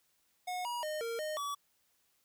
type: tone with pitch steps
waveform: square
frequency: 727 / 960 / 613 / 461.7 / 615 / 1142 Hz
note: F#5 / B5 / D#5 / A#4 / D#5 / D6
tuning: -31 / -49 / -26 / -17 / -20 / -49 cents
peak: -36 dBFS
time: 0.47-1.55 s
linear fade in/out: 10 ms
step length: 180 ms
effects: white hiss -74 dBFS RMS until 2.24 s